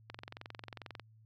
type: click train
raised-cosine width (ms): 0.3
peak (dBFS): -28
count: 21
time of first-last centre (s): 0.1-0.997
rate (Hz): 22.3
effects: added 110 Hz sine -59 dBFS peak until 1.25 s